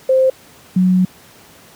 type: tone pair in turn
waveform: sine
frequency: 523.3 / 184 Hz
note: C5 / F#3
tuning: 0 / -9 cents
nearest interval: octave + tritone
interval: 1809 cents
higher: first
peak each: -9 dBFS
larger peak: neither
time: 0.09-0.3 / 0.76-1.05 s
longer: second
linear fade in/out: 5 ms
effects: pink hiss -44 dBFS RMS until 1.75 s + high-pass 100 Hz 12 dB/octave